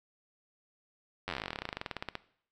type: slowing click train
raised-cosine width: 0.3 ms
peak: -19 dBFS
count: 30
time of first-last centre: 1.28-2.153 s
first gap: 10 ms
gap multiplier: 1.07
effects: noise-tail reverb RT60 0.6 s tail -18 dB re dry